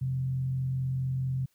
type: tone with frequency modulation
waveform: sine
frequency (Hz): 130.81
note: C3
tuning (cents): 0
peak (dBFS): -27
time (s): 0.01-1.46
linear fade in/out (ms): 10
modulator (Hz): 44.5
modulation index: 0.28
effects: white hiss -71 dBFS RMS until 1.54 s